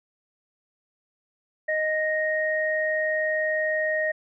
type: tone pair together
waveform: sine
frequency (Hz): 622 / 1866.5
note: D#5 / A#6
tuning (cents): -1 / +2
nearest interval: octave + perfect fifth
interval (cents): 1903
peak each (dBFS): -25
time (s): 1.68-4.12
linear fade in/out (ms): 10
effects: none